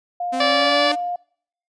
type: tone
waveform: sine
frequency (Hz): 707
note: F5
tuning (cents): +21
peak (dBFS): -22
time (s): 0.2-1.16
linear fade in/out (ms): 5
type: linear sweep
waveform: sawtooth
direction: up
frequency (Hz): 256.8 to 300.8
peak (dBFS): -21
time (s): 0.32-0.96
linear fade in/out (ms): 20
type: harmonic tone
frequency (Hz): 580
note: D5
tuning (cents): -22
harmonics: 1 / 2 / 3 / 4 / 5 / 6 / 7 / 8 / 9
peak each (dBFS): -20 / -23 / -25 / -26 / -27 / -28 / -28 / -29 / -30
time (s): 0.4-0.92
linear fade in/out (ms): 5
effects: noise-tail reverb RT60 0.6 s tail -26 dB re dry + resampled to 22050 Hz